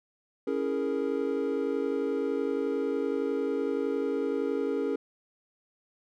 triangle chord, A# half-diminished seventh, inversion first, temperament equal, 277.2 / 329.6 / 415.3 / 466.2 Hz, C#4 / E4 / G#4 / A#4, 0 / 0 / 0 / 0 cents, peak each -30 / -35 / -29 / -30 dBFS, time 0.47-4.96 s, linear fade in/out 5 ms, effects none

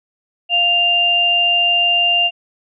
sine tone pair together, 698.5 / 2794 Hz, F5 / F7, 0 / 0 cents, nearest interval 2 octaves, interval 2400 cents, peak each -21 / -12 dBFS, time 0.49-2.31 s, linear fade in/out 50 ms, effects none

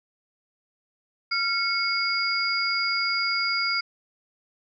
sine tone cluster, 1381 / 2196 / 4846 Hz, F6 / C#7 / D#8, -20 / -17 / -47 cents, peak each -28 / -27 / -26 dBFS, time 1.31-3.81 s, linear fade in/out 10 ms, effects none

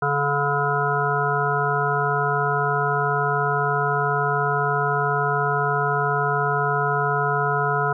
harmonic tone, 143 Hz, D3, 46 cents flat, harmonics 1 / 3 / 5 / 7 / 9 / 10, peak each -26 / -26 / -26 / -26 / -26 / -26 dBFS, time 0.02-7.93 s, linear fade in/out 5 ms, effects none

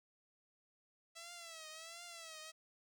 5% pulse tone with vibrato, 659.3 Hz, E5, in tune, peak -38 dBFS, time 1.15-2.52 s, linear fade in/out 20 ms, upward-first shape triangle, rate 1.4 Hz, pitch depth 110 cents each way, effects none

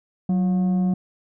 sine tone with frequency modulation, 185 Hz, F#3, in tune, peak -16 dBFS, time 0.29-0.94 s, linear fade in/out 5 ms, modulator 533 Hz, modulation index 0.23, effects tanh soft clip ceiling -15 dBFS

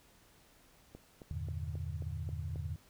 click train, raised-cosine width 2 ms, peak -35 dBFS, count 7, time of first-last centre 0.95-2.559 s, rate 3.73 Hz
sine chord, E half-diminished seventh, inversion none, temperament equal, 82.41 / 98 / 116.54 / 146.83 Hz, E2 / G2 / Bb2 / D3, 0 / 0 / 0 / 0 cents, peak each -39 / -44 / -45 / -43 dBFS, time 1.31-2.76 s, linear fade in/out 0 ms
effects pink hiss -64 dBFS RMS until 2.89 s

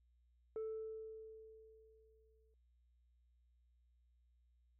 sine tone with exponential decay, 440 Hz, A4, in tune, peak -37 dBFS, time 0.56-2.54 s, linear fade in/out 1 ms, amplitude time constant 430 ms, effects tanh soft clip ceiling -39 dBFS + added 60 Hz sine -70 dBFS peak until 4.79 s

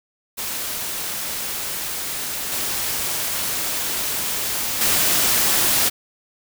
white noise with level steps, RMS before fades -27 / -24 / -18 dBFS, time 0.37-5.9 s, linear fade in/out 20 ms, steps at 2.52 / 4.81 s, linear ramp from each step 2 ms, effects none

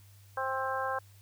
harmonic tone, 264.2 Hz, C4, 17 cents sharp, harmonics 2 / 3 / 4 / 5 / 6, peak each -36 / -36 / -35 / -39 / -38 dBFS, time 0.37-0.99 s, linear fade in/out 5 ms, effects added 99 Hz sine -54 dBFS peak until 1.21 s + white hiss -63 dBFS RMS until 1.21 s

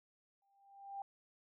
sine tone with exponential growth, 793 Hz, G5, 20 cents sharp, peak -39 dBFS, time 0.42-1.02 s, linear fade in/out 2 ms, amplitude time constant 130 ms, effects none

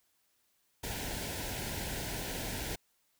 pink band-stop noise, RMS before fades -38 dBFS, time 0.83-2.76 s, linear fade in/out 10 ms, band 1000 to 1400 Hz, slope 96 dB/octave, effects white hiss -74 dBFS RMS until 3.19 s

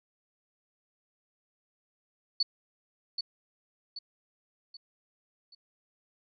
sine tone with echo, 4471 Hz, C#8, 14 cents sharp, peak -23 dBFS, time 2.4-2.43 s, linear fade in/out 5 ms, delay 780 ms, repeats 4, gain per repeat -7 dB, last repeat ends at 5.55 s, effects none

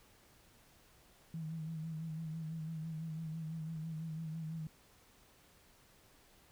sine tone with vibrato, 159.9 Hz, D#3, 48 cents sharp, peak -39 dBFS, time 1.34-4.67 s, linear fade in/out 2 ms, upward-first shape sine, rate 6 Hz, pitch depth 47 cents each way, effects pink hiss -65 dBFS RMS until 6.51 s

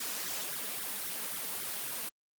white noise with flanger, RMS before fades -37 dBFS, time 0-2.09 s, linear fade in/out 5 ms, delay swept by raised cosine 0.51 to 4.81 ms, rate 3.7 Hz, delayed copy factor +0.85, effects high-pass 150 Hz 12 dB/octave + Opus 48 kbps

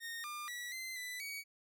sawtooth tone with pitch steps, 1846 / 1200 / 1943 / 2067 / 1992 / 2256 Hz, A#6 / D6 / B6 / C7 / B6 / C#7, -17 / +37 / -29 / -22 / +14 / +30 cents, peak -38 dBFS, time 0-1.44 s, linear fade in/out 50 ms, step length 240 ms, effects none

